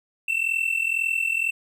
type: tone pair together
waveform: triangle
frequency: 2658 / 2700 Hz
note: E7 / E7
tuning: +14 / +41 cents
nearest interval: unison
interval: 27 cents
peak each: -23 dBFS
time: 0.28-1.51 s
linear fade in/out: 5 ms
effects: none